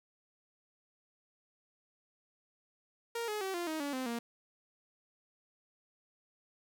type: tone with pitch steps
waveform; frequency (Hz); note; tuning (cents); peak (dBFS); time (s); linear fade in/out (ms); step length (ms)
sawtooth; 466.2 / 422.6 / 383.1 / 347.2 / 314.8 / 285.3 / 258.6 / 234.5; A#4 / G#4 / G4 / F4 / D#4 / C#4 / C4 / A#3; 0 / +30 / -40 / -10 / +20 / +50 / -20 / +11; -31; 3.15-4.19; 5; 130
effects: none